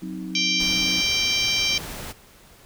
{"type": "chord", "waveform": "sine", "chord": "C diminished", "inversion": "second", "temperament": "equal with one note detuned", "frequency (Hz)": [185, 261.6, 314.6], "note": ["Gb3", "C4", "Eb4"], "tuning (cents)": [0, 0, 19], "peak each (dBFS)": [-32, -36, -34], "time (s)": [0.02, 1.01], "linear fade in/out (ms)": 5}
{"type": "harmonic tone", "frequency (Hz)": 784, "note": "G5", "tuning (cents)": 0, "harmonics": [3, 4, 5, 6, 7, 8], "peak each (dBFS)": [-25, -25, -29, -29, -27, -31], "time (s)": [0.35, 1.78], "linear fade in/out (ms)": 2}
{"type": "noise", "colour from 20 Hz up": "pink", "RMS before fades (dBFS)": -35, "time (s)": [0.59, 2.13], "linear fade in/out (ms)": 20}
{"effects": ["pink hiss -51 dBFS RMS until 2.65 s"]}